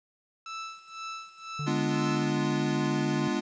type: tone with tremolo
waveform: sawtooth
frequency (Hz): 1318.5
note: E6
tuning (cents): 0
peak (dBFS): -31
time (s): 0.46-2.31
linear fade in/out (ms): 2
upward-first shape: sine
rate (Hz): 2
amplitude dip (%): 85
type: tone with vibrato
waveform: triangle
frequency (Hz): 146.83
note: D3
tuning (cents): 0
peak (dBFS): -29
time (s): 1.59-3.28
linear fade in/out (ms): 5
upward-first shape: triangle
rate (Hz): 8.3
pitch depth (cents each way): 12
type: chord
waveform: square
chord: G# diminished seventh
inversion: none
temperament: equal with one note detuned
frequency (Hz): 207.7 / 246.9 / 293.7 / 347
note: G#3 / B3 / D4 / F4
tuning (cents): 0 / 0 / 0 / -11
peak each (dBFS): -33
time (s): 1.66-3.41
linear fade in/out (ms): 20
effects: resampled to 16000 Hz + 10-bit